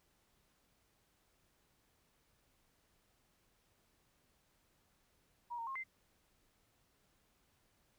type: tone with pitch steps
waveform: sine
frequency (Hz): 955 / 921 / 1072 / 2079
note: A#5 / A#5 / C6 / C7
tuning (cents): +42 / -21 / +42 / -12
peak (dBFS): -40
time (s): 5.5-5.84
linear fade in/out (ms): 20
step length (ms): 85
effects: pink hiss -75 dBFS RMS until 7.98 s